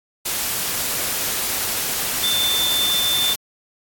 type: tone in noise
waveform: sine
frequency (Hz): 3547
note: A7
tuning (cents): +13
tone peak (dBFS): -18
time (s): 2.23-3.34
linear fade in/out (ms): 10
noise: white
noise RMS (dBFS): -23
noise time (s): 0.25-3.36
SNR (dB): +2
effects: AAC 64 kbps